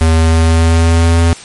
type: tone with pitch glide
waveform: square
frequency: 80.9 to 83.75 Hz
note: E2 to E2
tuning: -32 to +28 cents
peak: -7 dBFS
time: 0.01-1.33 s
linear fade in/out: 0 ms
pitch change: +60 cents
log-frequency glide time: 0.13-1.21 s
effects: white hiss -32 dBFS RMS until 1.44 s + MP3 48 kbps